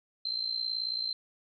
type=tone with amplitude modulation; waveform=sine; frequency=4117 Hz; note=C8; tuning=29 cents flat; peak=-27 dBFS; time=0.25-1.13 s; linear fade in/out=5 ms; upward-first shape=sine; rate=58.4 Hz; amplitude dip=75%; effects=none